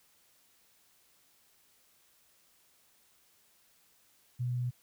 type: tone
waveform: sine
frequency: 123.47 Hz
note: B2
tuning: in tune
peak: -30 dBFS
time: 4.39-4.71 s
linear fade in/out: 20 ms
effects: white hiss -67 dBFS RMS until 4.82 s